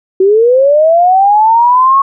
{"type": "linear sweep", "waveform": "sine", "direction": "up", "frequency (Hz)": [370, 1108.7], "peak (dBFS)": -4, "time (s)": [0.2, 2.02], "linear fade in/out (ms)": 5, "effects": []}